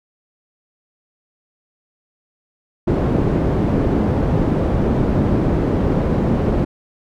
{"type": "low-pass noise", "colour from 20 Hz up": "white", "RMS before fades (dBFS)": -17, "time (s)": [2.87, 6.65], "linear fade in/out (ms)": 10, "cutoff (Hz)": 320, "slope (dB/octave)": 12, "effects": []}